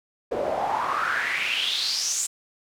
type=noise with band-pass filter sweep; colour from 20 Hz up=pink; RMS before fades=-26 dBFS; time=0.31-2.27 s; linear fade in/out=10 ms; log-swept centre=480 to 7700 Hz; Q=5.8; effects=none